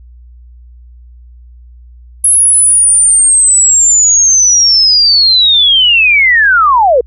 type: linear sweep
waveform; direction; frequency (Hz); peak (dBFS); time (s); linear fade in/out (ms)
sine; down; 10790 to 451.5; -4; 2.24-7.01; 5
effects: added 60 Hz sine -33 dBFS peak until 7.06 s